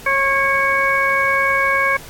harmonic tone with a mistuned harmonic, 546 Hz, C#5, 26 cents flat, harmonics 1 / 2 / 3 / 4, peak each -23 / -19 / -19 / -18 dBFS, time 0.06-1.97 s, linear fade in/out 5 ms, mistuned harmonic 4, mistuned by +35 cents, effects pink hiss -38 dBFS RMS until 2.09 s + AAC 64 kbps

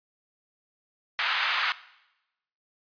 pink band-pass noise, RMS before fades -27 dBFS, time 1.19-1.72 s, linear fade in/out 0 ms, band 1100 to 3800 Hz, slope 24 dB/octave, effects noise-tail reverb RT60 0.9 s tail -18 dB re dry + resampled to 11025 Hz

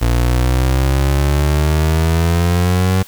30% pulse exponential sweep, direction up, 58 to 95 Hz, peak -9 dBFS, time 0.01-3.03 s, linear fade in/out 10 ms, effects white hiss -40 dBFS RMS until 3.07 s

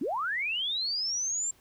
sine linear sweep, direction up, 222 to 7459 Hz, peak -28 dBFS, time 0.01-1.51 s, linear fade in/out 5 ms, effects pink hiss -62 dBFS RMS until 1.6 s

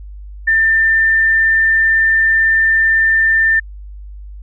sine tone, 1791 Hz, A6, 30 cents sharp, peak -9 dBFS, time 0.47-3.6 s, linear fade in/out 10 ms, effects added 50 Hz sine -29 dBFS peak until 4.42 s

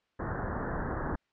pink low-pass noise, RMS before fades -34 dBFS, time 0.19-1.16 s, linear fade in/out 10 ms, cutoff 1800 Hz, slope 96 dB/octave, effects white hiss -75 dBFS RMS until 1.32 s + low-pass 3000 Hz 12 dB/octave

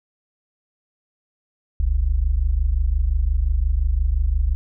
sine tone pair together, 42.57 / 68.3 Hz, F1 / C#2, -44 / -25 cents, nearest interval minor sixth, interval 819 cents, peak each -19 dBFS, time 1.8-4.55 s, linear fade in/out 0 ms, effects none

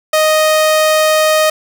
sawtooth tone, 622.3 Hz, D#5, in tune, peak -5 dBFS, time 0.13-1.5 s, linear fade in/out 5 ms, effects none

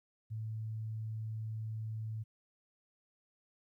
sine tone, 110 Hz, A2, in tune, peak -37 dBFS, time 0.3-2.24 s, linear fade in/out 20 ms, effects 13-bit

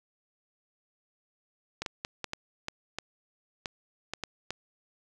clicks, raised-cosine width 0.2 ms, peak -16 dBFS, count 11, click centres 1.82 / 1.862 / 2.049 / 2.243 / 2.334 / 2.684 / 2.986 / 3.658 / 4.136 / 4.237 / 4.506 s, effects none

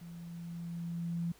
sine tone with level ramp, 169.8 Hz, F3, 48 cents flat, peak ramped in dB -45 to -31 dBFS, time 0.01-1.32 s, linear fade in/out 5 ms, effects pink hiss -61 dBFS RMS until 1.39 s

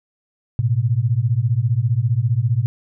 sine beating tone pair, 110 / 125 Hz, A2 / B2, 0 / +21 cents, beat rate 15 Hz, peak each -18 dBFS, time 0.59-2.66 s, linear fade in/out 0 ms, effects none

